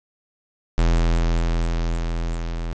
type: tone with level ramp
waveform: square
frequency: 41.88 Hz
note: E1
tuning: 28 cents sharp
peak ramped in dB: -15 to -26 dBFS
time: 0.78-2.73 s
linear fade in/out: 0 ms
effects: resampled to 16000 Hz + 7-bit